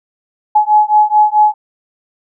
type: beating tone pair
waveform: sine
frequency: 845 / 849.6 Hz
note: G#5 / G#5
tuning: +30 / +39 cents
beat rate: 4.6 Hz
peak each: -10 dBFS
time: 0.55-1.54 s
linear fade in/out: 10 ms
effects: none